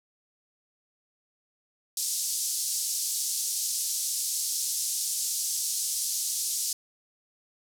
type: band-pass noise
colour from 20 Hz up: pink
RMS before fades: -30 dBFS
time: 1.97-6.73 s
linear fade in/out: 2 ms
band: 5200 to 12000 Hz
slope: 24 dB/octave
effects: none